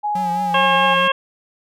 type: tone with pitch glide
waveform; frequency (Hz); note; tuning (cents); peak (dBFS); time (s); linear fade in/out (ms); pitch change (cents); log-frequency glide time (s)
sine; 835 to 824.5; G#5 to G#5; +9 to -13; -18; 0.03-0.95; 20; -22; 0.35-0.42
type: tone with vibrato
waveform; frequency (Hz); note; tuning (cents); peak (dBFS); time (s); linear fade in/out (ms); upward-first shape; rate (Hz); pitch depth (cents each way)
square; 180.4; F#3; -44; -27; 0.15-1.08; 5; triangle; 4.6; 70
type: harmonic tone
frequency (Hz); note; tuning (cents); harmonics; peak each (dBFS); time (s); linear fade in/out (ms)
540; C#5; -45; 1 / 2 / 3 / 4 / 5 / 6; -21 / -17 / -21 / -30 / -21 / -23; 0.54-1.12; 5
effects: none